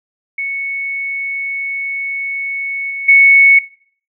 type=tone with level steps; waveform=sine; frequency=2213 Hz; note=C#7; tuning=3 cents flat; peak=-17 / -19 / -3 dBFS; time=0.38-3.59 s; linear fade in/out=5 ms; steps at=2.9 / 3.08 s; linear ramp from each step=10 ms; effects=noise-tail reverb RT60 0.5 s tail -20 dB re dry